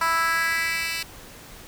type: tone with high-pass filter sweep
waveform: 10% pulse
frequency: 329.6 Hz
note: E4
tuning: in tune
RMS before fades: -24 dBFS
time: 0.01-1.03 s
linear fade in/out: 5 ms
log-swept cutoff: 1100 to 3000 Hz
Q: 2.8
effects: pink hiss -44 dBFS RMS until 1.67 s